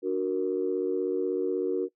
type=chord; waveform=sine; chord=D augmented; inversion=none; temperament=equal; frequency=293.7 / 370 / 466.2 Hz; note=D4 / F#4 / A#4; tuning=0 / 0 / 0 cents; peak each=-32 / -27 / -29 dBFS; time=0.02-1.89 s; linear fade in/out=50 ms; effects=noise-tail reverb RT60 0.1 s tail -21 dB re dry + tanh soft clip ceiling -16 dBFS